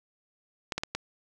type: clicks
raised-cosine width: 0.2 ms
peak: -13 dBFS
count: 4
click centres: 0.722 / 0.78 / 0.835 / 0.95 s
effects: none